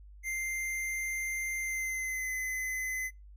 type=tone with pitch glide; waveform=square; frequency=2093 to 2035 Hz; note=C7 to C7; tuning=0 to -49 cents; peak=-33 dBFS; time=0.23-3.11 s; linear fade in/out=50 ms; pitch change=-49 cents; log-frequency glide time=1.59-2.32 s; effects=noise-tail reverb RT60 0.2 s tail -24 dB re dry + added 50 Hz sine -49 dBFS peak until 3.36 s